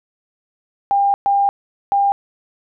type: tone bursts at uneven times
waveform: sine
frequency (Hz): 800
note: G5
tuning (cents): +35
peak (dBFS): -12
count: 3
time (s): 0.91-1.14 / 1.26-1.49 / 1.92-2.12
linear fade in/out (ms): 0
effects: none